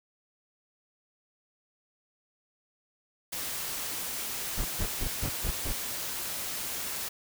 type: noise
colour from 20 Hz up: white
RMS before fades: -35 dBFS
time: 3.32-7.09 s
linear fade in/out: 10 ms
type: noise bursts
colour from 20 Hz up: brown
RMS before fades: -30 dBFS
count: 6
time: 4.57-5.73 s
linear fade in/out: 20 ms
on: 85 ms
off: 130 ms
effects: none